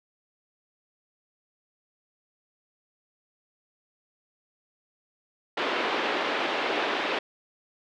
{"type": "band-pass noise", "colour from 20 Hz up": "pink", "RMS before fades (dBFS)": -28, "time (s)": [5.57, 7.19], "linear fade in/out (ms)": 5, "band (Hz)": [310, 3500], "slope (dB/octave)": 24, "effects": []}